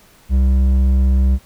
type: tone with hard clipping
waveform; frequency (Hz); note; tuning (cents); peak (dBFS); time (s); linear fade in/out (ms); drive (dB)
sine; 65.41; C2; 0; -12; 0.29-1.39; 50; 6
effects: pink hiss -49 dBFS RMS until 1.45 s